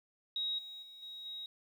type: tone with level steps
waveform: sine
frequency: 3800 Hz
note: A#7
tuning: 33 cents sharp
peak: -33 / -45 / -50 / -44 / -41 dBFS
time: 0.36-1.46 s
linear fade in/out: 2 ms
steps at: 0.58 / 0.82 / 1.02 / 1.25 s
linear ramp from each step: 10 ms
effects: 11-bit